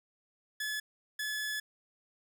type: tone bursts at uneven times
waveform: sawtooth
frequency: 1714 Hz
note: A6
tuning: 46 cents flat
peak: -30 dBFS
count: 2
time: 0.6-0.8 / 1.19-1.6 s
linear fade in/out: 5 ms
effects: none